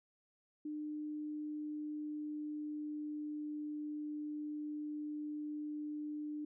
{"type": "tone with pitch glide", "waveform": "sine", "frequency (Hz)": [301.5, 299.4], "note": ["D4", "D4"], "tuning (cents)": [46, 33], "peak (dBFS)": -39, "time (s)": [0.65, 6.45], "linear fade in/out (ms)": 5, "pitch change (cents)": -13, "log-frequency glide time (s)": [1.02, 3.71], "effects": []}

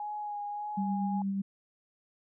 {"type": "tone with vibrato", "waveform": "sine", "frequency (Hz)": 830.6, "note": "G#5", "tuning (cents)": 0, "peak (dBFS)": -34, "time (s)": [0, 1.22], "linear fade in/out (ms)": 2, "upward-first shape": "sine", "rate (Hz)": 1.7, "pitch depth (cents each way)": 19}
{"type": "tone with tremolo", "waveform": "sine", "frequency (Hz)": 196, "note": "G3", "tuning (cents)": 0, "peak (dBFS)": -28, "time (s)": [0.77, 1.42], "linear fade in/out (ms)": 10, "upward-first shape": "sine", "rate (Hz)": 8.3, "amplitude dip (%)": 25}
{"effects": []}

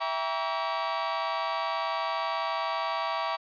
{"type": "chord", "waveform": "40% pulse", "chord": "E diminished seventh", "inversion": "none", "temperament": "just", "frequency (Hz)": [659.3, 791.1, 949.3, 1139.2], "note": ["E5", "G5", "Bb5", "Db6"], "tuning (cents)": [0, 16, 31, 47], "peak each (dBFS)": [-33, -35, -33, -31], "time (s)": [0, 3.37], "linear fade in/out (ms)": 20, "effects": ["resampled to 11025 Hz"]}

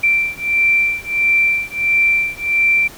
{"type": "beating tone pair", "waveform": "sine", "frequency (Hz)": [2348, 2349.5], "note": ["D7", "D7"], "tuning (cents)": [-1, 0], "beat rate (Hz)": 1.5, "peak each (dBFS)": -16, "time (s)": [0.03, 2.88], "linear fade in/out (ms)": 10, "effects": ["pink hiss -38 dBFS RMS until 2.97 s"]}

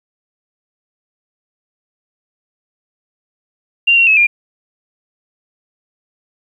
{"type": "tone with pitch steps", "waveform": "sine", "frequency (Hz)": [2775, 2740, 2581, 2402], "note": ["F7", "F7", "E7", "D7"], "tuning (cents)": [-12, -34, -37, 38], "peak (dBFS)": -7, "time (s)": [3.87, 4.27], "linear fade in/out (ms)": 10, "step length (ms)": 100, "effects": ["8-bit"]}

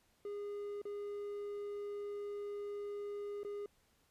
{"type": "tone with dropouts", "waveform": "triangle", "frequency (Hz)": 409.3, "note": "G#4", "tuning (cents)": -25, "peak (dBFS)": -38, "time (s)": [0.25, 3.66], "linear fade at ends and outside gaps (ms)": 2, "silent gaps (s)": [[0.817, 0.853], [3.433, 3.448]], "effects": ["pink hiss -73 dBFS RMS until 4.1 s", "resampled to 32000 Hz"]}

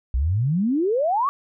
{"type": "exponential sweep", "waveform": "sine", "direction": "up", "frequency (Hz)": [58.27, 1170], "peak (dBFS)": -18, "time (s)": [0.14, 1.29], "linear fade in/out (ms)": 0, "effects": []}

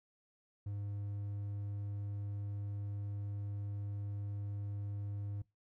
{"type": "tone", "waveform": "triangle", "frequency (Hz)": 101.6, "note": "G#2", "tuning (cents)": -38, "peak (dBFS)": -36, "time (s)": [0.66, 5.42], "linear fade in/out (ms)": 5, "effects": ["noise-tail reverb RT60 0.2 s tail -21 dB re dry"]}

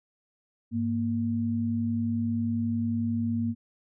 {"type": "tone pair together", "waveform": "sine", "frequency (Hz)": [102.2, 232.9], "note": ["G#2", "A#3"], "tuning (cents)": [-27, -1], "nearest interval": "octave + major second", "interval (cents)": 1426, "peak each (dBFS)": [-31, -26], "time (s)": [0.71, 3.55], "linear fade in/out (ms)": 50, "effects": []}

